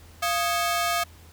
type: ring-modulated tone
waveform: sawtooth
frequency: 968 Hz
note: B5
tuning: 35 cents flat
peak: -16 dBFS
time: 0.22-1.04 s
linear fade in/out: 10 ms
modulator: 278 Hz
effects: added 82 Hz sine -48 dBFS peak until 1.32 s + pink hiss -53 dBFS RMS until 1.32 s